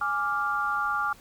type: chord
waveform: sine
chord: D diminished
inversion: second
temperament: equal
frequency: 830.6 / 1174.7 / 1396.9 Hz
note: Ab5 / D6 / F6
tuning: 0 / 0 / 0 cents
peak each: -32 / -28 / -28 dBFS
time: 0.01-1.13 s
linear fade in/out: 5 ms
effects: pink hiss -53 dBFS RMS until 1.2 s